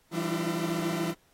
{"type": "tone cluster", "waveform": "40% pulse", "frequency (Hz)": [167.4, 195, 301.2, 329.2, 342.4], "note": ["E3", "G3", "D4", "E4", "F4"], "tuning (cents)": [27, -9, 44, -2, -34], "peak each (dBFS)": [-32, -36, -38, -34, -33], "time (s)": [0.11, 1.15], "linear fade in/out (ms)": 50, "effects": ["pink hiss -66 dBFS RMS until 1.33 s", "AAC 48 kbps"]}